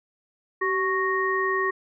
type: tone cluster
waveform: sine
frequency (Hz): 383.1 / 1105 / 1862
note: G4 / C#6 / A#6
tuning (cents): -40 / -6 / -2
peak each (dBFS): -26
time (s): 0.61-1.71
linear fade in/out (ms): 10
effects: none